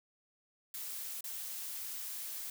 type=noise with dropouts; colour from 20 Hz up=blue; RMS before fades=-42 dBFS; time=0.74-2.5 s; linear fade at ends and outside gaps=2 ms; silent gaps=1.208-1.241 s; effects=none